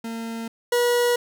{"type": "tone pair in turn", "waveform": "40% pulse", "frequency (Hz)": [228, 483.1], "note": ["A#3", "B4"], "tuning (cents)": [-38, -38], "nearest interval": "octave + minor second", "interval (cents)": 1300, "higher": "second", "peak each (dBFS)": [-28, -17], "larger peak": "second", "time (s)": [[0.04, 0.48], [0.72, 1.16]], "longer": "neither", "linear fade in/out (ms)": 5, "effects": []}